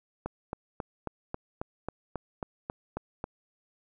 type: click train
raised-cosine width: 1 ms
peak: -19 dBFS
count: 12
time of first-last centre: 0.26-3.241 s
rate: 3.69 Hz
effects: none